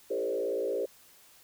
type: tone with frequency modulation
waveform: sine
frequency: 465.5 Hz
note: A#4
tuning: 2 cents flat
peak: -28 dBFS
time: 0.1-0.86 s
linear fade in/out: 10 ms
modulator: 57.2 Hz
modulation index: 1.7
effects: white hiss -58 dBFS RMS until 1.43 s